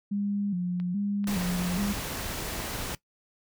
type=tone with vibrato; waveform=sine; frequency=190 Hz; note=F#3; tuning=46 cents sharp; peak=-26 dBFS; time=0.11-1.93 s; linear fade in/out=10 ms; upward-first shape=square; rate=1.2 Hz; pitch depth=110 cents each way
type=click train; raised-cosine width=0.3 ms; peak=-31 dBFS; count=4; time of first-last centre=0.8-2.127 s; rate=2.26 Hz
type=noise; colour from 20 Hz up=pink; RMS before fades=-34 dBFS; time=1.27-2.95 s; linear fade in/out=2 ms
effects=noise-tail reverb RT60 0.1 s tail -19 dB re dry